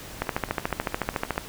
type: two click trains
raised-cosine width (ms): 0.5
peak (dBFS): -23 / -9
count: 11 / 17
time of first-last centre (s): 0.27-1.359 / 0.22-1.379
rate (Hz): 9.18 / 13.8
effects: pink hiss -41 dBFS RMS until 1.48 s